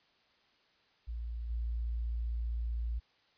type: tone with level steps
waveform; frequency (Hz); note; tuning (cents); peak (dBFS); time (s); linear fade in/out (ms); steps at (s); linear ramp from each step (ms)
sine; 57.7; A#1; -17; -36 / -32; 1.07-3; 20; 1.49; 20
effects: white hiss -69 dBFS RMS until 3.37 s + resampled to 11025 Hz